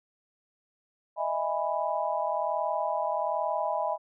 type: chord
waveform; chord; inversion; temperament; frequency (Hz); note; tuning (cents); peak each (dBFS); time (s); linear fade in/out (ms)
sine; E major seventh; third; just; 618.1 / 659.3 / 824.1 / 988.9; D#5 / E5 / G#5 / B5; -12 / 0 / -14 / +2; -32; 1.16-3.98; 50
effects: none